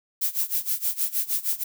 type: noise with tremolo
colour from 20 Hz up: violet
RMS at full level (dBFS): -23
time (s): 0.21-1.64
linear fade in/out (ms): 10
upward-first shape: sine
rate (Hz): 6.4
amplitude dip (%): 90
effects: none